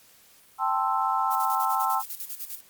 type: chord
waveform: sine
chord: A minor seventh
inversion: third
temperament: equal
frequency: 784 / 880 / 1046.5 / 1318.5 Hz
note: G5 / A5 / C6 / E6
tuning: 0 / 0 / 0 / 0 cents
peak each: -28 dBFS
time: 0.58-2.03 s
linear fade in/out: 50 ms
type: noise with tremolo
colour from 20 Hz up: violet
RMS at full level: -34 dBFS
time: 1.3-2.61 s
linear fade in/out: 20 ms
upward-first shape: square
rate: 10 Hz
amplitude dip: 70%
effects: white hiss -56 dBFS RMS until 2.69 s + Opus 48 kbps

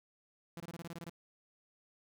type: tone bursts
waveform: sawtooth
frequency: 168.9 Hz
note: E3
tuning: 42 cents sharp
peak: -39 dBFS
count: 10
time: 0.57-1.096 s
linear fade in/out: 0 ms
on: 31 ms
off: 24 ms
effects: none

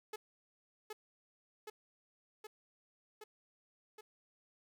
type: tone with echo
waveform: sawtooth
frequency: 428.4 Hz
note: A4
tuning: 46 cents flat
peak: -37 dBFS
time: 0.13-0.16 s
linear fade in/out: 5 ms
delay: 770 ms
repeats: 5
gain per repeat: -2 dB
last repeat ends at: 4.01 s
effects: none

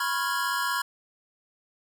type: chord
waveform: square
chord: C# dominant seventh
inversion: third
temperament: equal with one note detuned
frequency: 987.8 / 1084 / 1396.9 / 1661.2 Hz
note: B5 / C#6 / E#6 / G#6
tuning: 0 / -39 / 0 / 0 cents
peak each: -32 dBFS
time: 0-0.82 s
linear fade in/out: 5 ms
effects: none

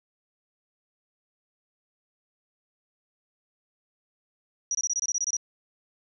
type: tone bursts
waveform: sine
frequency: 5800 Hz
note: F#8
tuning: 35 cents flat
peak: -24 dBFS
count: 11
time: 4.71-5.368 s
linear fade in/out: 2 ms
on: 38 ms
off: 24 ms
effects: none

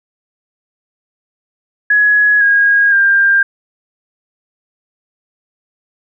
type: tone with pitch steps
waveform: sine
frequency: 1680 / 1636.9 / 1594.9 Hz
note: G#6 / G#6 / G6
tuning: +19 / -26 / +29 cents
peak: -7 dBFS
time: 1.9-3.43 s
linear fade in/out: 5 ms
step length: 510 ms
effects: none

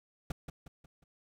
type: noise with echo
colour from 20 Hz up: brown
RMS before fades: -34 dBFS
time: 0.3-0.32 s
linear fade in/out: 5 ms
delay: 180 ms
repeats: 4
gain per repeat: -7 dB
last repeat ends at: 1.04 s
effects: none

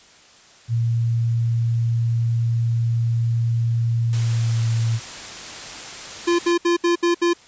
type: tone with pitch glide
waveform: sine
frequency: 116.2 to 114.34 Hz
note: A#2 to A#2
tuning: -5 to -33 cents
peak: -17 dBFS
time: 0.68-5 s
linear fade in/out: 50 ms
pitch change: -28 cents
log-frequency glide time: 4.1-4.69 s
type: noise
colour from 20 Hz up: white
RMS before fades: -34 dBFS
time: 4.13-6.52 s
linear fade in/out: 0 ms
type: tone bursts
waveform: square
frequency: 344.7 Hz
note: F4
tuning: 23 cents flat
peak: -16 dBFS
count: 6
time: 6.27-7.335 s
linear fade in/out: 10 ms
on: 120 ms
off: 69 ms
effects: white hiss -49 dBFS RMS until 7.47 s + resampled to 16000 Hz

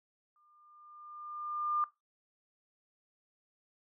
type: tone with exponential growth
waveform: sine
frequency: 1200 Hz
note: D6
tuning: 37 cents sharp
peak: -27 dBFS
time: 0.36-1.84 s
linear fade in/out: 1 ms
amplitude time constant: 320 ms
effects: noise-tail reverb RT60 0.2 s tail -18 dB re dry

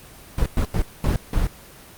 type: noise bursts at uneven times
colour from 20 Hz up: brown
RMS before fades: -19 dBFS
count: 5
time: 0.38-0.46 / 0.57-0.65 / 0.74-0.82 / 1.04-1.16 / 1.33-1.47 s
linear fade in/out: 2 ms
effects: pink hiss -44 dBFS RMS until 1.97 s + Opus 24 kbps

